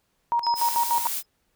sine tone with tremolo, 943 Hz, A#5, 20 cents sharp, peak -19 dBFS, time 0.32-1.07 s, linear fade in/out 0 ms, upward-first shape square, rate 6.8 Hz, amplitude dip 75%
sine tone with exponential decay, 5100 Hz, D#8, 42 cents sharp, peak -26 dBFS, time 0.43-1.26 s, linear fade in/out 5 ms, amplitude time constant 180 ms
blue noise, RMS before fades -29 dBFS, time 0.55-1.23 s, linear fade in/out 50 ms
effects pink hiss -71 dBFS RMS until 1.55 s

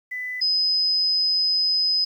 sine tone pair in turn, 1999 / 5037 Hz, B6 / D#8, +20 / +20 cents, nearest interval octave + major third, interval 1600 cents, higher second, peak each -27 / -18 dBFS, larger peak second, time 0.11-0.41 / 0.41-2.05 s, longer second, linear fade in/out 10 ms, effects 9-bit

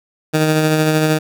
15% pulse tone with tremolo, 155.56 Hz, D#3, in tune, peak -5 dBFS, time 0.33-1.19 s, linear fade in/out 20 ms, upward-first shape sine, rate 13 Hz, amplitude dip 30%, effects none

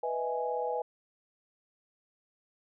sine chord, E major seventh, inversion second, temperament equal, 493.9 / 622.3 / 659.3 / 830.6 Hz, B4 / D#5 / E5 / G#5, 0 / 0 / 0 / 0 cents, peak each -33 / -39 / -39 / -34 dBFS, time 0.03-0.82 s, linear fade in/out 5 ms, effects none

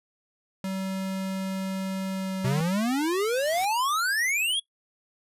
square tone with pitch glide, 191 to 189.46 Hz, G3 to F#3, -45 to +41 cents, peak -29 dBFS, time 0.64-2.61 s, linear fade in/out 2 ms, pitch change -14 cents, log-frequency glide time 2.12-2.45 s
square exponential sweep, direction up, 123.47 to 3400 Hz, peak -24 dBFS, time 2.44-4.6 s, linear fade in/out 10 ms
white noise with exponential growth, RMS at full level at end -37 dBFS, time 2.63-3.65 s, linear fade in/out 1 ms, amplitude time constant 220 ms
effects noise-tail reverb RT60 0.1 s tail -21 dB re dry + resampled to 32000 Hz

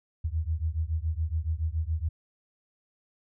sine beating tone pair, 77 / 84.1 Hz, D#2 / E2, -17 / +35 cents, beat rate 7.1 Hz, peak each -29 / -30 dBFS, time 0.24-2.09 s, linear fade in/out 10 ms, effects none

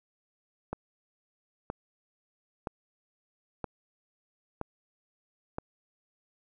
click train, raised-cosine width 1 ms, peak -19 dBFS, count 6, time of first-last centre 0.73-5.584 s, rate 1.03 Hz, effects none

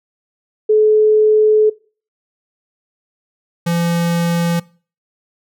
sine / square tone pair in turn, 429.3 / 170.37 Hz, A4 / F3, -43 / -43 cents, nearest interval octave + major third, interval 1600 cents, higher first, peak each -8 / -15 dBFS, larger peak first, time 0.69-1.7 / 3.66-4.6 s, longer first, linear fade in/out 10 ms, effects noise-tail reverb RT60 0.4 s tail -22 dB re dry

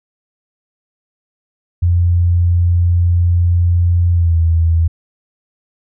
sine tone with pitch glide, 87.1 to 82.54 Hz, F2 to E2, -4 to +3 cents, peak -9 dBFS, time 1.82-4.88 s, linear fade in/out 10 ms, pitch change -93 cents, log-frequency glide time 4.12-4.37 s, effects none

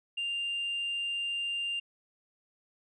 sine tone, 2794 Hz, F7, in tune, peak -29 dBFS, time 0.17-1.8 s, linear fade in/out 10 ms, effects tanh soft clip ceiling -28 dBFS

